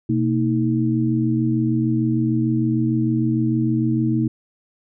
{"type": "tone cluster", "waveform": "sine", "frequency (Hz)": [125.6, 230.2, 316.8], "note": ["B2", "A#3", "D#4"], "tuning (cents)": [30, -22, 31], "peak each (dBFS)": -21, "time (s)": [0.09, 4.28], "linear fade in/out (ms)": 5, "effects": []}